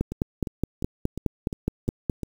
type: two click trains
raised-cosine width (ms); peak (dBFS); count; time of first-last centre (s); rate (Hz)
3; -18 / -10; 7 / 11; 0.12-2.233 / 0.01-2.098; 2.84 / 4.79
effects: 7-bit